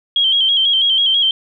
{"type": "tone with vibrato", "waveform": "sine", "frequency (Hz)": 3207, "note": "G7", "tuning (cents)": 39, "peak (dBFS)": -11, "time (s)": [0.16, 1.31], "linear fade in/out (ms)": 2, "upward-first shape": "square", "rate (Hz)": 6.1, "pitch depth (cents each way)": 45, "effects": []}